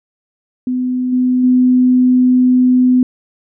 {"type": "tone with level steps", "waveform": "sine", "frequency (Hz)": 252.2, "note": "B3", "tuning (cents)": 36, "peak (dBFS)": [-14, -10, -7], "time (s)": [0.67, 3.03], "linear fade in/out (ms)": 2, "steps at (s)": [1.12, 1.43], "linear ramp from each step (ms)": 10, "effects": []}